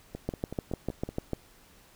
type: two click trains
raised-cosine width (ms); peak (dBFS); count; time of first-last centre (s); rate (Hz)
2; -23 / -16; 6 / 8; 0.15-1.09 / 0.29-1.333; 5.32 / 6.71
effects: pink hiss -58 dBFS RMS until 1.95 s